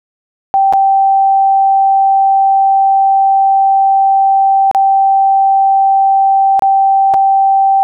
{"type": "tone with dropouts", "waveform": "sine", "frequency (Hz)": 780, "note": "G5", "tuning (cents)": -9, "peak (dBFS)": -6, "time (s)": [0.54, 7.83], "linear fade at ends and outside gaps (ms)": 0, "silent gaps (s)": [[0.726, 0.735], [4.713, 4.748], [6.594, 6.622], [7.138, 7.142]], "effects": []}